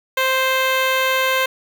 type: tone with notch filter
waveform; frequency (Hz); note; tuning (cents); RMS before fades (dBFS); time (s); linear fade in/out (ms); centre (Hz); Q
10% pulse; 523.3; C5; 0; -18; 0.17-1.46; 5; 8000; 1.9
effects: none